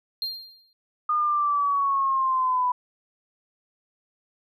triangle tone with exponential decay, 4196 Hz, C8, 4 cents sharp, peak -23 dBFS, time 0.22-0.73 s, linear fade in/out 1 ms, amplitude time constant 110 ms
sine linear sweep, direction down, 1224 to 987 Hz, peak -20 dBFS, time 1.09-2.72 s, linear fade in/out 5 ms
effects none

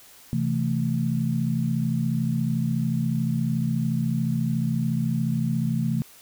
sine chord, A minor, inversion first, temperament equal with one note detuned, 130.81 / 164.81 / 221.9 Hz, C3 / E3 / A3, 0 / 0 / +15 cents, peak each -26 / -26 / -26 dBFS, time 0.33-6.02 s, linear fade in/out 0 ms, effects white hiss -50 dBFS RMS until 6.21 s

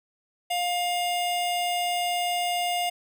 square tone pair together, 707 / 2828 Hz, F5 / F7, +21 / +21 cents, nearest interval 2 octaves, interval 2400 cents, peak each -26 / -32 dBFS, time 0.5-2.9 s, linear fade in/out 10 ms, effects none

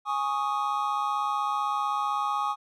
triangle chord, Ab suspended fourth, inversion none, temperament equal, 830.6 / 1108.7 / 1244.5 Hz, Ab5 / Db6 / Eb6, 0 / 0 / 0 cents, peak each -28 dBFS, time 0.05-2.56 s, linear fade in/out 50 ms, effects none

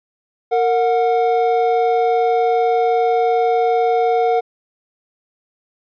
triangle tone pair together, 461.3 / 730 Hz, A#4 / F#5, -18 / -24 cents, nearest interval minor sixth, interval 794 cents, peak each -14 dBFS, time 0.51-4.41 s, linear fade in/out 20 ms, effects resampled to 11025 Hz

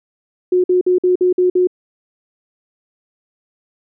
sine tone bursts, 363.2 Hz, F#4, 32 cents flat, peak -10 dBFS, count 7, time 0.52-1.672 s, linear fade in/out 5 ms, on 120 ms, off 52 ms, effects none

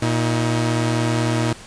sawtooth tone pair together, 117.87 / 317.6 Hz, A#2 / D#4, +20 / +36 cents, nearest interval octave + perfect fourth, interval 1716 cents, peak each -15 / -19 dBFS, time 0.02-1.53 s, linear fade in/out 5 ms, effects pink hiss -40 dBFS RMS until 1.66 s + resampled to 22050 Hz

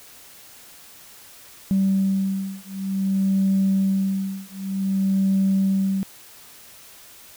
sine beating tone pair, 193.1 / 193.64 Hz, G3 / G3, -26 / -21 cents, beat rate 0.54 Hz, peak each -21 dBFS, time 1.71-6.03 s, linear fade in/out 0 ms, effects tanh soft clip ceiling -12 dBFS + white hiss -46 dBFS RMS until 7.36 s

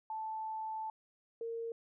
sine tone pair in turn, 877 / 459.9 Hz, A5 / A#4, -6 / -23 cents, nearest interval major seventh, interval 1117 cents, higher first, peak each -37 / -37 dBFS, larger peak neither, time 0.1-0.9 / 1.41-1.72 s, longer first, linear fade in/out 2 ms, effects none

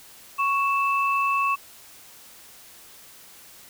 sine tone pair together, 1108.7 / 2637 Hz, C#6 / E7, 0 / 0 cents, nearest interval octave + minor third, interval 1500 cents, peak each -21 / -26 dBFS, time 0.38-1.56 s, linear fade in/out 20 ms, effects white hiss -48 dBFS RMS until 3.69 s

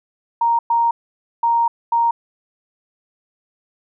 sine tone bursts at uneven times, 932.3 Hz, A#5, in tune, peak -13 dBFS, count 4, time 0.41-0.59 / 0.7-0.91 / 1.43-1.68 / 1.92-2.11 s, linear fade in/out 5 ms, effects none

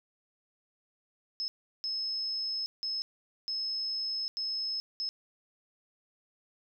sine tone bursts at uneven times, 5190 Hz, E8, 28 cents flat, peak -31 dBFS, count 6, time 1.4-1.48 / 1.84-2.66 / 2.83-3.02 / 3.48-4.28 / 4.37-4.8 / 5-5.09 s, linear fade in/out 0 ms, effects none

